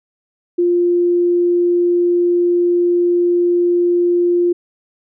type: tone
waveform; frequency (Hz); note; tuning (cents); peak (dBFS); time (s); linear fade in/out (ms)
sine; 350; F4; +4; -11; 0.58-4.53; 10
effects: none